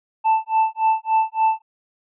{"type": "tone with tremolo", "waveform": "triangle", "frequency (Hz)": 883, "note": "A5", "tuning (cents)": 6, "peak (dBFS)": -11, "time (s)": [0.24, 1.62], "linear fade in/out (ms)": 20, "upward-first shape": "sine", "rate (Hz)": 3.5, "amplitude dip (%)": 100, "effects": ["resampled to 8000 Hz"]}